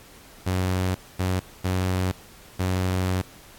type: tone bursts at uneven times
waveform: sawtooth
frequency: 92.5 Hz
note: F#2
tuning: in tune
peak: -18 dBFS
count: 4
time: 0.46-0.95 / 1.19-1.4 / 1.64-2.12 / 2.59-3.22 s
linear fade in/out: 10 ms
effects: pink hiss -49 dBFS RMS until 3.58 s + AAC 64 kbps